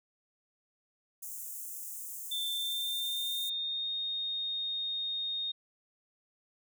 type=high-pass noise; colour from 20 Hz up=white; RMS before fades=-42 dBFS; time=1.22-3.5 s; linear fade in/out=10 ms; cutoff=6600 Hz; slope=48 dB/octave
type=tone with pitch glide; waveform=sine; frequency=3551 to 3700 Hz; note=A7 to A#7; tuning=+15 to -14 cents; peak=-32 dBFS; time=2.31-5.52 s; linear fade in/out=10 ms; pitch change=+71 cents; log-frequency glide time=2.5-3.91 s
effects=none